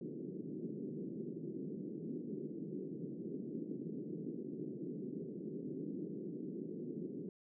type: band-pass noise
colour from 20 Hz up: white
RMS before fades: -44 dBFS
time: 0.01-7.29 s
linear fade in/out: 2 ms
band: 150 to 400 Hz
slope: 48 dB/octave
effects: none